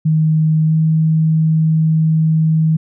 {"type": "tone with pitch glide", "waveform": "sine", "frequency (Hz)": [157, 158.82], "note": ["D#3", "D#3"], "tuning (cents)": [16, 36], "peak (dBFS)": -10, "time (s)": [0.05, 2.77], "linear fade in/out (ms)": 10, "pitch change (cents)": 20, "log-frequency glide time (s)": [0.66, 0.73], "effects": []}